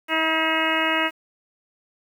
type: harmonic tone with a mistuned harmonic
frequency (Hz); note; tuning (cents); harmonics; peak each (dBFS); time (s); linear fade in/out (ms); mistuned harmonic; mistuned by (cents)
320.1; D#4; +49; 1 / 2 / 3 / 4 / 5 / 6 / 7 / 8 / 9; -28 / -28 / -28 / -28 / -28 / -28 / -28 / -28 / -28; 0.08-1.11; 50; 7; -58
effects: 8-bit